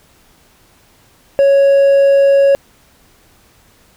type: tone with hard clipping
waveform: triangle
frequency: 554.4 Hz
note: C#5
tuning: in tune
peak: -7 dBFS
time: 1.39-2.55 s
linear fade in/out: 0 ms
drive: 5 dB
effects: pink hiss -50 dBFS RMS until 3.96 s